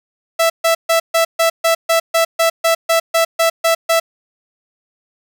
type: tone bursts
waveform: sawtooth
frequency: 661 Hz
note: E5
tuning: 5 cents sharp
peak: -7 dBFS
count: 15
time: 0.39-4 s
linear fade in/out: 10 ms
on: 110 ms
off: 140 ms
effects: none